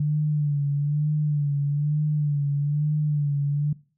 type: tone with vibrato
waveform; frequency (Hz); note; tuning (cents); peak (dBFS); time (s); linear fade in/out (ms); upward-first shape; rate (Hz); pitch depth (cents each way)
sine; 146.83; D3; 0; -20; 0-3.73; 5; sine; 1.1; 54
effects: noise-tail reverb RT60 0.4 s tail -21 dB re dry